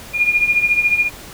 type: tone with tremolo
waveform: sine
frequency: 2426 Hz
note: D#7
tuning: 44 cents flat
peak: -9 dBFS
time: 0.13-1.1 s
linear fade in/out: 50 ms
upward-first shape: triangle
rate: 14 Hz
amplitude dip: 80%
effects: pink hiss -36 dBFS RMS until 1.33 s